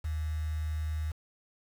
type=tone with quantisation; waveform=sine; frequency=77.78 Hz; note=D#2; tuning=in tune; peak=-30 dBFS; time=0.04-1.12 s; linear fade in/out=10 ms; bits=8; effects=none